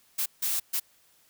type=noise bursts at uneven times; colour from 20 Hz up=blue; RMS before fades=-28 dBFS; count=3; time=0.18-0.26 / 0.42-0.6 / 0.73-0.8 s; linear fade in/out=10 ms; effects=white hiss -63 dBFS RMS until 1.29 s